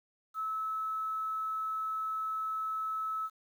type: tone with quantisation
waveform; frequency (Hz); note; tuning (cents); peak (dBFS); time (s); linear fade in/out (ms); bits
sine; 1300; E6; -24; -32; 0.34-3.3; 50; 10
effects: none